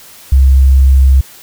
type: tone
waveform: sine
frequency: 66.7 Hz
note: C2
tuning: 34 cents sharp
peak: -3 dBFS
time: 0.32-1.21 s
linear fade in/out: 5 ms
effects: white hiss -37 dBFS RMS until 1.42 s